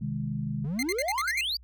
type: chord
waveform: sine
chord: Ab major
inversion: first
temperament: just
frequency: 129.78 / 155.74 / 207.7 Hz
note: C3 / Eb3 / Ab3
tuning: -14 / +2 / 0 cents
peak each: -33 dBFS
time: 0.01-0.66 s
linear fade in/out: 10 ms
type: exponential sweep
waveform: triangle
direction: up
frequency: 130.81 to 4850 Hz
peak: -26 dBFS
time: 0.64-1.57 s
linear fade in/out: 5 ms
type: tone bursts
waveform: sawtooth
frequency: 2093 Hz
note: C7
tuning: in tune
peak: -24 dBFS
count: 7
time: 0.79-1.41 s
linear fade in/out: 2 ms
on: 38 ms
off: 59 ms
effects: added 60 Hz sine -49 dBFS peak until 1.63 s